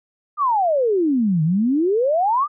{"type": "exponential two-way sweep", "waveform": "sine", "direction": "down then up", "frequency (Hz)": [1244.5, 151, 1244.5], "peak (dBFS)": -15, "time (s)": [0.37, 2.48], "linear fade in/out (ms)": 50, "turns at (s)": 1.43, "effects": []}